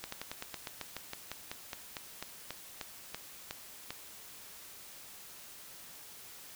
slowing click train, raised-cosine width 0.2 ms, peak -21 dBFS, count 20, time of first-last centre 0.04-3.906 s, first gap 84 ms, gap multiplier 1.09, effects white hiss -51 dBFS RMS until 6.55 s

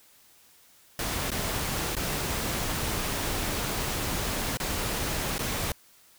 pink noise with dropouts, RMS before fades -30 dBFS, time 0.99-5.72 s, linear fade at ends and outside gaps 2 ms, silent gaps 1.305-1.316 / 1.953-1.966 / 4.572-4.6 / 5.382-5.391 s, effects white hiss -58 dBFS RMS until 6.18 s

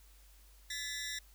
15% pulse ring-modulated tone, 1864.7 Hz, A#6, in tune, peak -29 dBFS, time 0.7-1.19 s, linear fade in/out 5 ms, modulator 134 Hz, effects added 50 Hz sine -58 dBFS peak until 1.34 s + white hiss -65 dBFS RMS until 1.34 s

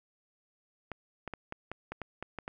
clicks, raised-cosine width 0.5 ms, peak -23 dBFS, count 10, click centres 0.917 / 1.277 / 1.337 / 1.524 / 1.716 / 1.92 / 2.017 / 2.226 / 2.387 / 2.479 s, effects none

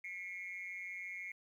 sine tone with amplitude modulation, 2167 Hz, C#7, 40 cents flat, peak -37 dBFS, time 0.04-1.32 s, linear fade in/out 5 ms, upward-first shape sine, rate 186 Hz, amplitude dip 95%, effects tanh soft clip ceiling -35 dBFS + 12-bit

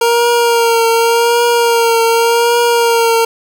25% pulse tone with vibrato, 466.2 Hz, A#4, in tune, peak -5 dBFS, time 0.01-3.25 s, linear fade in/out 5 ms, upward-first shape triangle, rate 0.87 Hz, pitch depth 35 cents each way, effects none

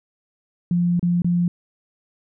sine tone with dropouts, 174.61 Hz, F3, in tune, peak -16 dBFS, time 0.71-1.48 s, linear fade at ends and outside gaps 2 ms, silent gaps 0.995-1.028 / 1.22-1.245 s, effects none

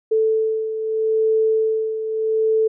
sine beating tone pair, 440 / 440.79 Hz, A4 / A4, 0 / +3 cents, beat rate 0.79 Hz, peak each -17 / -24 dBFS, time 0.11-2.68 s, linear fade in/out 10 ms, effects none

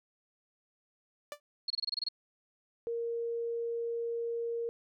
sawtooth tone with exponential decay, 587.3 Hz, D5, in tune, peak -32 dBFS, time 1.32-1.4 s, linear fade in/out 1 ms, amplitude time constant 16 ms
sine tone bursts, 4314 Hz, C#8, 48 cents flat, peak -30 dBFS, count 9, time 1.68-2.087 s, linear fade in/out 5 ms, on 23 ms, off 25 ms
sine tone, 466.2 Hz, A#4, in tune, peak -32 dBFS, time 2.87-4.69 s, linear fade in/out 0 ms
effects none

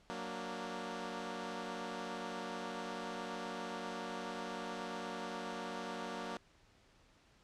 10% pulse chord, Gb augmented, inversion none, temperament equal, 185 / 233.1 / 293.7 Hz, Gb3 / Bb3 / D4, 0 / 0 / 0 cents, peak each -37 / -35 / -40 dBFS, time 0.1-6.37 s, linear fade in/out 0 ms, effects pink hiss -67 dBFS RMS until 7.43 s + low-pass 6000 Hz 12 dB/octave

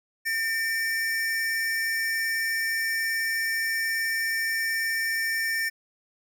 square tone pair together, 1804.7 / 2303 Hz, A6 / D7, +43 / -34 cents, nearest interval major third, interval 423 cents, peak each -26 / -35 dBFS, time 0.25-5.7 s, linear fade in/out 20 ms, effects none

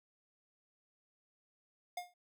square tone with exponential decay, 712 Hz, F5, 33 cents sharp, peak -36 dBFS, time 1.97-2.14 s, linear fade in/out 5 ms, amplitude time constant 36 ms, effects none

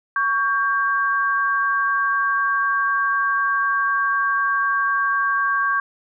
sine tone pair together, 1122 / 1590 Hz, C#6 / G6, +21 / +24 cents, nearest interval tritone, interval 603 cents, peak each -20 dBFS, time 0.16-5.8 s, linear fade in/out 2 ms, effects none

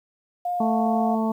sine tone with vibrato, 708 Hz, F5, 23 cents sharp, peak -23 dBFS, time 0.45-1.15 s, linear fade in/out 5 ms, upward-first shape triangle, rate 3.6 Hz, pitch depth 9 cents each way
harmonic tone, 221.6 Hz, A3, 13 cents sharp, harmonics 1 / 2 / 3 / 4 / 5, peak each -22 / -31 / -30 / -30 / -35 dBFS, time 0.6-1.32 s, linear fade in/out 5 ms
effects 9-bit

